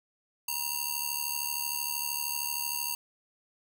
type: ring-modulated tone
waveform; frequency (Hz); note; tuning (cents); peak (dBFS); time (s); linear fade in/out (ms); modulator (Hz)
5% pulse; 1843; A#6; -20; -17; 0.48-2.95; 2; 885
effects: none